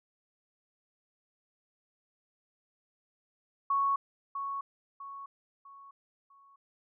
sine tone with echo, 1108.7 Hz, C#6, in tune, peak -25 dBFS, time 3.7-3.96 s, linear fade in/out 5 ms, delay 650 ms, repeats 4, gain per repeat -8 dB, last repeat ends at 6.56 s, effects none

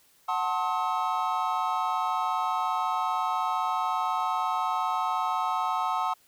triangle chord, F# diminished seventh, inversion none, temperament just, 740 / 888 / 1065.6 / 1278.7 Hz, F#5 / A5 / C6 / Eb6, 0 / +16 / +31 / +47 cents, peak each -29 dBFS, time 0.28-6.14 s, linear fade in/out 10 ms, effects white hiss -62 dBFS RMS until 6.27 s

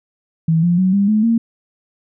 sine tone with pitch steps, 162.4 / 174.06 / 186.55 / 199.94 / 214.3 / 229.7 Hz, E3 / F3 / F#3 / G3 / A3 / A#3, -26 / -6 / +14 / +34 / -45 / -25 cents, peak -11 dBFS, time 0.48-1.38 s, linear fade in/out 5 ms, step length 150 ms, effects none

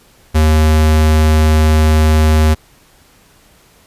square tone, 77.78 Hz, D#2, in tune, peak -8 dBFS, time 0.34-2.55 s, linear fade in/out 20 ms, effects pink hiss -48 dBFS RMS until 3.86 s + resampled to 32000 Hz

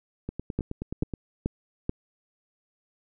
two click trains, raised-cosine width 3 ms, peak -13 / -19 dBFS, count 4 / 9, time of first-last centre 0.59-1.894 / 0.29-1.137 s, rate 2.3 / 9.44 Hz, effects none

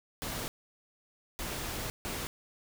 pink noise bursts at uneven times, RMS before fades -37 dBFS, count 3, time 0.22-0.48 / 1.39-1.9 / 2.05-2.27 s, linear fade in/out 0 ms, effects none

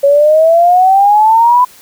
sine exponential sweep, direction up, 554.4 to 1006 Hz, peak -4 dBFS, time 0.03-1.65 s, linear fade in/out 10 ms, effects white hiss -40 dBFS RMS until 1.81 s

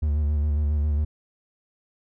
triangle tone with vibrato, 74.3 Hz, D2, 21 cents sharp, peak -18 dBFS, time 0.02-1.05 s, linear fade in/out 10 ms, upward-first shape square, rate 7.3 Hz, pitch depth 36 cents each way, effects none

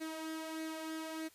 sawtooth tone with flanger, 318.5 Hz, D#4, 41 cents sharp, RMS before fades -42 dBFS, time 0-1.29 s, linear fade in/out 20 ms, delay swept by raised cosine 0.46 to 2.56 ms, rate 1.6 Hz, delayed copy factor +0.5, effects white hiss -64 dBFS RMS until 1.34 s + resampled to 32000 Hz

